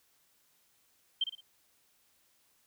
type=tone with echo; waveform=sine; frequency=3136 Hz; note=G7; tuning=in tune; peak=-26 dBFS; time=1.21-1.24 s; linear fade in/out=5 ms; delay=56 ms; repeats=3; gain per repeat=-8 dB; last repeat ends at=1.408 s; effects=white hiss -70 dBFS RMS until 2.66 s